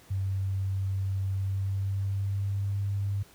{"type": "tone with pitch glide", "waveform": "sine", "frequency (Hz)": [96.5, 99.67], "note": ["G2", "G2"], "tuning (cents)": [-27, 29], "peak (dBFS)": -26, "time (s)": [0.1, 3.23], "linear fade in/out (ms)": 10, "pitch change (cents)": 56, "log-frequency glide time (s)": [1.28, 2.76], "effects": ["pink hiss -56 dBFS RMS until 3.34 s", "high-pass 60 Hz 12 dB/octave"]}